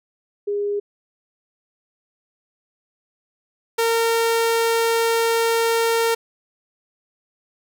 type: tone pair in turn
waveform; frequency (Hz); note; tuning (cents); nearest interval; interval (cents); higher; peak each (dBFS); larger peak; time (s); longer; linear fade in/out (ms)
sine / sawtooth; 408.6 / 458.6; G#4 / A#4; -28 / -28; major second; 200; second; -20 / -13; second; 0.47-0.8 / 3.78-6.15; second; 10
effects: none